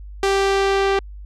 sawtooth tone with low-pass filter sweep, 392 Hz, G4, in tune, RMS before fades -18 dBFS, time 0.23-0.99 s, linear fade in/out 2 ms, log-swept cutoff 7400 to 3600 Hz, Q 0.76, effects added 50 Hz sine -33 dBFS peak until 1.25 s

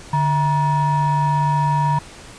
triangle ring-modulated tone, 400.7 Hz, G4, 38 cents sharp, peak -10 dBFS, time 0.13-1.99 s, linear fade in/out 5 ms, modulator 548 Hz, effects pink hiss -40 dBFS RMS until 2.38 s + resampled to 22050 Hz

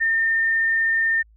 sine tone, 1812 Hz, A#6, 50 cents flat, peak -17 dBFS, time 0-1.23 s, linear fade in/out 20 ms, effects added 54 Hz sine -50 dBFS peak until 1.36 s

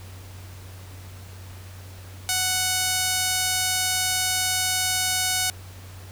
sawtooth tone with band-pass filter, 740 Hz, F#5, in tune, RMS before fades -24 dBFS, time 2.29-5.5 s, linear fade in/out 0 ms, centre 8200 Hz, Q 0.7, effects added 93 Hz sine -39 dBFS peak until 6.11 s + pink hiss -47 dBFS RMS until 6.11 s

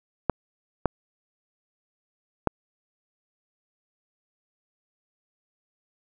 clicks, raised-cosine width 1 ms, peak -6 dBFS, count 3, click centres 0.297 / 0.857 / 2.473 s, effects none

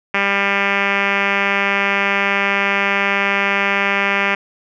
5% pulse tone with low-pass filter, 198.7 Hz, G3, 24 cents sharp, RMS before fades -17 dBFS, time 0.14-4.35 s, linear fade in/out 5 ms, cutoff 2400 Hz, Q 2.8, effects none

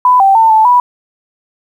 sine tone with pitch steps, 998 / 780 / 897 / 876 / 982 Hz, B5 / G5 / A5 / A5 / B5, +18 / -9 / +33 / -8 / -10 cents, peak -4 dBFS, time 0.05-0.8 s, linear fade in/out 2 ms, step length 150 ms, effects 7-bit

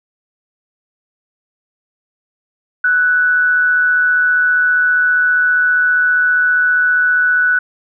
sine tone with amplitude modulation, 1485 Hz, F#6, 6 cents sharp, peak -8 dBFS, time 2.84-7.59 s, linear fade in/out 5 ms, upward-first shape sine, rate 155 Hz, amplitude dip 40%, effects none

